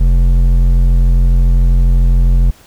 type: tone with hard clipping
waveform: sine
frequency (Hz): 43.65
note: F1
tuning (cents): 0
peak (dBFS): -8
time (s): 0-2.51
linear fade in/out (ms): 10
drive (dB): 8
effects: pink hiss -44 dBFS RMS until 2.66 s